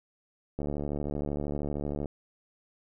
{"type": "click train", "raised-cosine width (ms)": 2, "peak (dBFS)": -20, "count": 108, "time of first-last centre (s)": [0.59, 2.058], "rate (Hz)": 72.9, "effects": []}